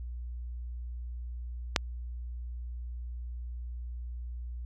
click, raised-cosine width 0.2 ms, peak -5 dBFS, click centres 1.762 s, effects added 60 Hz sine -36 dBFS peak until 4.65 s

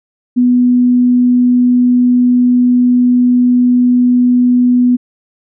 sine tone, 246.9 Hz, B3, in tune, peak -6 dBFS, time 0.36-4.97 s, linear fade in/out 20 ms, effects none

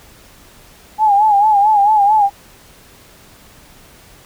sine tone with vibrato, 833 Hz, G#5, 5 cents sharp, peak -8 dBFS, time 0.98-2.3 s, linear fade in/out 50 ms, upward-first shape sine, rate 4.5 Hz, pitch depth 83 cents each way, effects pink hiss -44 dBFS RMS until 4.25 s

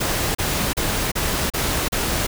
pink noise bursts, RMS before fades -22 dBFS, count 6, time 0-2.27 s, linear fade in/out 10 ms, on 350 ms, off 34 ms, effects none

